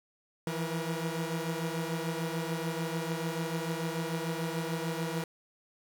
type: tone cluster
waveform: sawtooth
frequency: 163.3 / 170.1 / 478.2 Hz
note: E3 / F3 / A#4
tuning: -16 / -45 / +44 cents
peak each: -31 / -33 / -34 dBFS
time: 0.47-5.24 s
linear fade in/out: 2 ms
effects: none